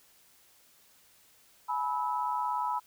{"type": "tone cluster", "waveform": "sine", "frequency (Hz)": [847, 984, 1299], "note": ["G#5", "B5", "E6"], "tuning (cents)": [34, -7, -26], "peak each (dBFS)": [-35, -30, -37], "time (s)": [1.68, 2.8], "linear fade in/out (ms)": 20, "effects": ["white hiss -62 dBFS RMS until 2.86 s"]}